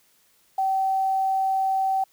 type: tone with quantisation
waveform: sine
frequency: 769 Hz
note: G5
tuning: 33 cents flat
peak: -20 dBFS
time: 0.58-2.04 s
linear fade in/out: 5 ms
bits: 8
effects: white hiss -62 dBFS RMS until 2.12 s